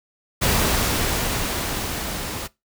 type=noise with level ramp; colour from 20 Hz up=pink; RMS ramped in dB=-19 to -30 dBFS; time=0.41-2.48 s; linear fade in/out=20 ms; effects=noise-tail reverb RT60 0.2 s tail -21 dB re dry